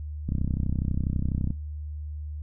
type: click train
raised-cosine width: 5 ms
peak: -15 dBFS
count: 40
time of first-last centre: 0.29-1.505 s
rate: 32.1 Hz
effects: noise-tail reverb RT60 0.2 s tail -19 dB re dry + added 75 Hz sine -32 dBFS peak until 2.42 s